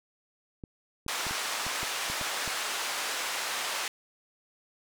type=clicks; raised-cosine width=3 ms; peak=-27 dBFS; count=9; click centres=0.638 / 1.064 / 1.267 / 1.31 / 1.666 / 1.831 / 2.1 / 2.213 / 2.477 s
type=band-pass noise; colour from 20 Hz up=pink; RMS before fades=-33 dBFS; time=1.08-3.88 s; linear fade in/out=2 ms; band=850 to 9000 Hz; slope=12 dB/octave
effects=none